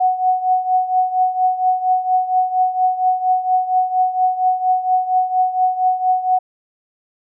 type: tone with tremolo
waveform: sine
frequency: 740 Hz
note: F#5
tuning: in tune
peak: -10 dBFS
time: 0-6.39 s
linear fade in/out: 10 ms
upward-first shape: triangle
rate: 4.3 Hz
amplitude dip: 80%
effects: none